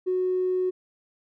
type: tone with tanh clipping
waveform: triangle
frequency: 368.1 Hz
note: F#4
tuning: 9 cents flat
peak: -22 dBFS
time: 0.06-0.71 s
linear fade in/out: 20 ms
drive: 4 dB
effects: none